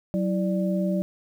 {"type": "tone cluster", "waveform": "sine", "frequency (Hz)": [186.9, 328.7, 588], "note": ["F#3", "E4", "D5"], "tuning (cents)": [18, -5, 2], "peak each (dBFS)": [-23, -31, -29], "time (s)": [0.14, 1.02], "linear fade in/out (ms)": 0, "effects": ["9-bit"]}